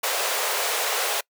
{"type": "high-pass noise", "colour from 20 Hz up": "pink", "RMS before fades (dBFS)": -25, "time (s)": [0.03, 1.21], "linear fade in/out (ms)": 10, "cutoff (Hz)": 440, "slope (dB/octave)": 48, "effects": ["noise-tail reverb RT60 0.1 s tail -25 dB re dry"]}